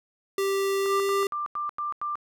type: tone with pitch glide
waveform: square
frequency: 392 to 395.6 Hz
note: G4 to G4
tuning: 0 to +16 cents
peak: -24 dBFS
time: 0.38-1.27 s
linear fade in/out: 2 ms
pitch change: +16 cents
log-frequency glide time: 0.78-1.11 s
type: tone bursts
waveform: sine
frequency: 1186 Hz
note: D6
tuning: 17 cents sharp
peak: -27 dBFS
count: 6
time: 0.86-2.155 s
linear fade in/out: 0 ms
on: 140 ms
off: 91 ms
effects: none